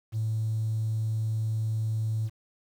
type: tone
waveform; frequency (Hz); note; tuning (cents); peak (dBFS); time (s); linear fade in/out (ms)
triangle; 110; A2; 0; -22; 0.12-2.3; 50
effects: tanh soft clip ceiling -23 dBFS + 9-bit